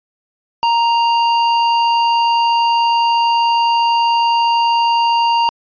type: tone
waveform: square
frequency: 932.3 Hz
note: A#5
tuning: in tune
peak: -12 dBFS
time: 0.63-5.49 s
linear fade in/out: 0 ms
effects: resampled to 11025 Hz